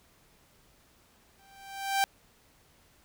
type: tone with exponential growth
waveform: sawtooth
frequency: 784 Hz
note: G5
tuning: in tune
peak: -18 dBFS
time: 1.39-2.04 s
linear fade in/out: 0 ms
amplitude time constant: 140 ms
effects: pink hiss -63 dBFS RMS until 3.04 s